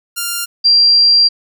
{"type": "tone pair in turn", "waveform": ["5% pulse", "sine"], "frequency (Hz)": [1396.9, 4742], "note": ["F6", "D8"], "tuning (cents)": [0, 16], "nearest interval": "octave + major sixth", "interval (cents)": 2116, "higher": "second", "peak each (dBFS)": -6, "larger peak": "neither", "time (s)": [[0.16, 0.46], [0.64, 1.29]], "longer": "second", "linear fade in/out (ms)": 20, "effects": []}